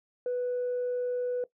sine tone, 493.9 Hz, B4, in tune, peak -26 dBFS, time 0.26-1.44 s, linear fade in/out 2 ms, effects noise-tail reverb RT60 0.1 s tail -18 dB re dry + tanh soft clip ceiling -25 dBFS

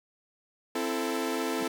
sawtooth chord, A minor, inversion first, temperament equal with one note detuned, 261.6 / 334 / 440 Hz, C4 / E4 / A4, 0 / +23 / 0 cents, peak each -29 dBFS, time 0.75-1.68 s, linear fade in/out 5 ms
triangle tone with exponential growth, 199.5 Hz, G3, 31 cents sharp, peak -33 dBFS, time 1.54-1.63 s, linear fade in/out 2 ms, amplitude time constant 19 ms
effects none

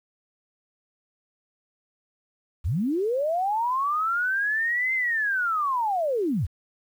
sine linear two-way sweep, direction up then down, 58.5 to 2093 to 58.5 Hz, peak -22 dBFS, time 2.64-6.47 s, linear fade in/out 20 ms, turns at 4.94 s, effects 9-bit

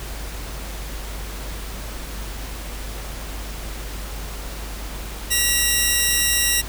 10% pulse tone pair together, 1927.2 / 2773 Hz, B6 / F7, -43 / -13 cents, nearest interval tritone, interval 630 cents, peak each -11 dBFS, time 5.3-6.62 s, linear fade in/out 20 ms, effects added 50 Hz sine -30 dBFS peak until 6.68 s + pink hiss -35 dBFS RMS until 6.68 s

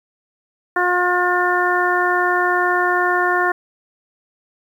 harmonic tone, 357.7 Hz, F4, 41 cents sharp, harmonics 1 / 2 / 3 / 4 / 5, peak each -21 / -21 / -21 / -21 / -21 dBFS, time 0.76-3.52 s, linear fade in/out 5 ms, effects 8-bit

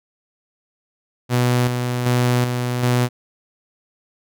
sawtooth tone with tremolo, 123.3 Hz, B2, 2 cents flat, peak -11 dBFS, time 1.29-3.09 s, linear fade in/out 50 ms, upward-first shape square, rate 1.3 Hz, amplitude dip 45%, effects none

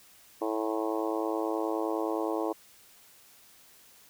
harmonic tone with a mistuned harmonic, 109.6 Hz, A2, 6 cents flat, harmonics 3 / 4 / 5 / 6 / 7 / 8 / 9 / 10, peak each -32 / -34 / -36 / -38 / -39 / -40 / -41 / -42 dBFS, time 0.41-2.53 s, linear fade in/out 10 ms, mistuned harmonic 10, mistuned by -17 cents, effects white hiss -57 dBFS RMS until 4.09 s

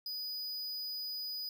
square tone, 4960 Hz, D#8, 6 cents flat, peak -38 dBFS, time 0.06-1.49 s, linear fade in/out 2 ms, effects none

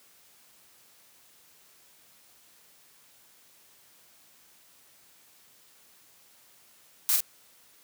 blue noise with echo, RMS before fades -24 dBFS, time 7.09-7.16 s, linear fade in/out 0 ms, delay 45 ms, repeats 1, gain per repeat -3 dB, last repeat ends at 7.205 s, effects white hiss -59 dBFS RMS until 7.83 s + high-pass 80 Hz 12 dB/octave

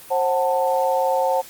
sine chord, F# diminished, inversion second, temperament just, 532.8 / 740 / 888 Hz, C5 / F#5 / A5, +31 / 0 / +16 cents, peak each -20 / -23 / -22 dBFS, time 0.1-1.42 s, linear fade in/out 20 ms, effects white hiss -42 dBFS RMS until 1.49 s + Opus 32 kbps

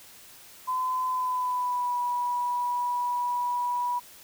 sine tone with pitch glide, 1018 to 976 Hz, C6 to B5, -48 to -21 cents, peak -25 dBFS, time 0.67-4 s, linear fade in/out 20 ms, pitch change -73 cents, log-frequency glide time 1.09-1.98 s, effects white hiss -50 dBFS RMS until 4.23 s

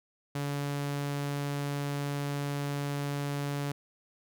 sawtooth tone, 142.8 Hz, D3, 48 cents flat, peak -27 dBFS, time 0.35-3.72 s, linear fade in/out 5 ms, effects none

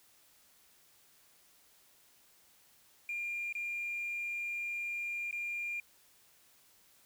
triangle tone with dropouts, 2400 Hz, D7, 37 cents sharp, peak -32 dBFS, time 3.09-5.8 s, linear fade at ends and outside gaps 2 ms, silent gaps 3.526-3.551 / 5.311-5.327 s, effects tanh soft clip ceiling -32 dBFS + white hiss -65 dBFS RMS until 7.05 s

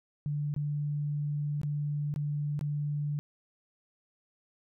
sine tone with dropouts, 146.83 Hz, D3, in tune, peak -29 dBFS, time 0.26-3.19 s, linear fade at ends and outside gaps 0 ms, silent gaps 0.54-0.563 / 1.615-1.633 / 2.14-2.161 / 2.592-2.611 s, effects none

